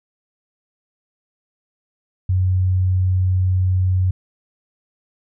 sine tone, 92.5 Hz, F#2, in tune, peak -14 dBFS, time 2.29-4.11 s, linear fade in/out 5 ms, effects none

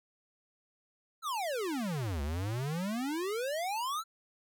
square exponential two-way sweep, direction down then up, 1379 to 68.7 to 1379 Hz, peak -33 dBFS, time 1.22-4.04 s, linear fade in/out 50 ms, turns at 2.22 s, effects none

